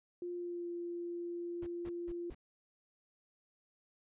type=tone with pitch glide; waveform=sine; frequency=352 to 345.8 Hz; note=F4 to F4; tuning=+14 to -17 cents; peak=-38 dBFS; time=0.22-2.3 s; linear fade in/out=2 ms; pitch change=-31 cents; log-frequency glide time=0.33-0.68 s
type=noise bursts; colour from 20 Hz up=brown; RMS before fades=-49 dBFS; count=4; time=1.62-2.348 s; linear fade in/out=5 ms; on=47 ms; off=180 ms
effects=resampled to 8000 Hz